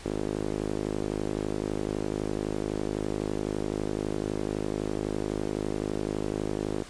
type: tone with band-pass filter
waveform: sawtooth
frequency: 51.91 Hz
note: G#1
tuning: in tune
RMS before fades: -31 dBFS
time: 0.05-6.83 s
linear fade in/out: 10 ms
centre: 370 Hz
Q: 2
effects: pink hiss -46 dBFS RMS until 6.89 s + resampled to 22050 Hz